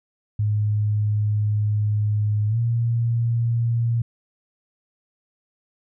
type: tone with pitch glide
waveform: sine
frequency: 105.3 to 116.84 Hz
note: G#2 to A#2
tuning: +24 to +4 cents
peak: -18 dBFS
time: 0.39-4.02 s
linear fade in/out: 5 ms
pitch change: +180 cents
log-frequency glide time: 2.48-2.58 s
effects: none